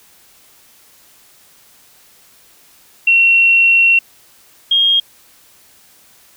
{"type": "tone pair in turn", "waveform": "sine", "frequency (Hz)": [2727, 3243], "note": ["F7", "G#7"], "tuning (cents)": [-42, -42], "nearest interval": "minor third", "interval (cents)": 300, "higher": "second", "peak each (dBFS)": [-7, -9], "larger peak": "first", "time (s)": [[3.07, 3.99], [4.71, 5]], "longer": "first", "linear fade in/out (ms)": 5, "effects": ["white hiss -48 dBFS RMS until 6.36 s"]}